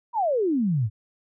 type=exponential sweep; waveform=sine; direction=down; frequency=990 to 98 Hz; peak=-20 dBFS; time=0.13-0.9 s; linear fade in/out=50 ms; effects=none